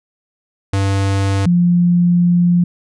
square / sine tone pair in turn, 98 / 175 Hz, G2 / F3, 0 / +4 cents, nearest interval minor seventh, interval 1004 cents, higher second, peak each -14 / -9 dBFS, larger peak second, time 0.73-1.46 / 1.46-2.64 s, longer second, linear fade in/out 5 ms, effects resampled to 22050 Hz

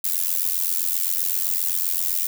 violet noise with amplitude modulation, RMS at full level -19 dBFS, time 0.04-2.27 s, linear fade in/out 5 ms, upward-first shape sine, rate 87.7 Hz, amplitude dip 95%, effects none

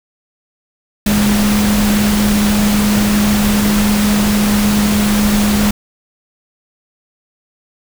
sine tone in noise, 207.7 Hz, G#3, in tune, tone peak -11 dBFS, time 1.06-5.71 s, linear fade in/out 5 ms, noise pink, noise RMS -18 dBFS, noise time 1.06-5.71 s, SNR +4 dB, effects none

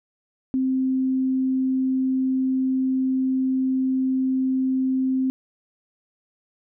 sine tone, 261.4 Hz, C4, 1 cent flat, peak -19 dBFS, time 0.54-5.3 s, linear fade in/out 0 ms, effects none

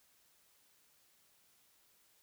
silence, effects white hiss -70 dBFS RMS until 2.22 s

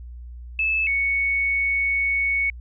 sine tone pair in turn, 2615 / 2220 Hz, E7 / C#7, -15 / +2 cents, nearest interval minor third, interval 283 cents, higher first, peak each -19 dBFS, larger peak neither, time 0.59-0.87 / 0.87-2.5 s, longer second, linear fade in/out 2 ms, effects added 60 Hz sine -35 dBFS peak until 2.6 s

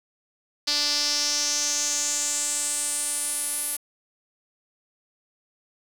sawtooth tone with band-pass filter sweep, 293.1 Hz, D4, 3 cents flat, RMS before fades -26 dBFS, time 0.67-3.77 s, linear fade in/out 10 ms, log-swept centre 4700 to 11000 Hz, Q 4.8, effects 7-bit

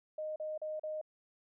sine tone bursts, 618 Hz, D#5, 12 cents flat, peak -36 dBFS, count 4, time 0.18-1.014 s, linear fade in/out 5 ms, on 180 ms, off 38 ms, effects none

